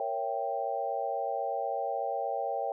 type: chord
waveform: sine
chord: A# diminished seventh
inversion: none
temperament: equal with one note detuned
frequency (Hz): 466.2 / 554.4 / 667.7 / 784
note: A#4 / C#5 / E5 / G5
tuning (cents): 0 / 0 / +22 / 0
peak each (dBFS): -38 / -35 / -36 / -33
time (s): 0-2.72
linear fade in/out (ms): 2
effects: none